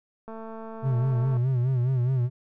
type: click train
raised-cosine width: 1 ms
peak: -27 dBFS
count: 244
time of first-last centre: 0.28-1.37 s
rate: 223 Hz
type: tone with vibrato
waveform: triangle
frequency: 126.8 Hz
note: B2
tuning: 46 cents sharp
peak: -19 dBFS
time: 0.82-2.3 s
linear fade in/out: 50 ms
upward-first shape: sine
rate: 4.8 Hz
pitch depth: 95 cents each way
effects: none